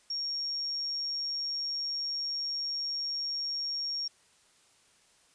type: tone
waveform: sine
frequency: 5550 Hz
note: F8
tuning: 12 cents flat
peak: -31 dBFS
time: 0.1-4.08 s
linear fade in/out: 5 ms
effects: white hiss -64 dBFS RMS until 5.34 s + resampled to 22050 Hz